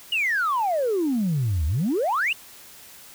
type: exponential two-way sweep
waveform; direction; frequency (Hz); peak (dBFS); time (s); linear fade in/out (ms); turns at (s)
sine; down then up; 2940 to 71.3 to 2940; -19; 0.12-2.33; 5; 1.66
effects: tanh soft clip ceiling -17 dBFS + white hiss -46 dBFS RMS until 3.14 s